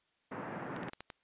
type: band-pass noise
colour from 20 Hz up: pink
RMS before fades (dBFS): -42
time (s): 0.31-0.9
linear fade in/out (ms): 10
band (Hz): 140 to 1800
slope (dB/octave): 24
type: clicks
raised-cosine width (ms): 0.3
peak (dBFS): -28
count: 6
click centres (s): 0.764 / 0.832 / 0.885 / 0.934 / 1.006 / 1.102
effects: white hiss -75 dBFS RMS until 1.23 s + resampled to 8000 Hz